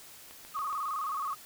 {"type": "click train", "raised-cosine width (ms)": 0.3, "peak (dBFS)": -32, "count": 4, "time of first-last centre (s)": [0.31, 0.729], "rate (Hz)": 7.16}
{"type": "tone with vibrato", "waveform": "sine", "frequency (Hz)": 1174.7, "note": "D6", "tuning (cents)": 0, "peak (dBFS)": -31, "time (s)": [0.54, 1.35], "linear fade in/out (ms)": 20, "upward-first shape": "square", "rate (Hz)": 19, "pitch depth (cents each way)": 100}
{"effects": ["white hiss -51 dBFS RMS until 1.45 s"]}